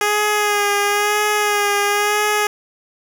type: tone with vibrato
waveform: 10% pulse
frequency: 413.5 Hz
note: G#4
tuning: 8 cents flat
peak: -7 dBFS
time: 0.01-2.47 s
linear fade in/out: 2 ms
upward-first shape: sine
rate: 0.99 Hz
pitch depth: 29 cents each way
effects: none